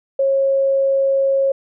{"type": "tone", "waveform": "sine", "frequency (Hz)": 544, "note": "C#5", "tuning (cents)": -33, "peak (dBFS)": -13, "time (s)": [0.19, 1.52], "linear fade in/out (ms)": 5, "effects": []}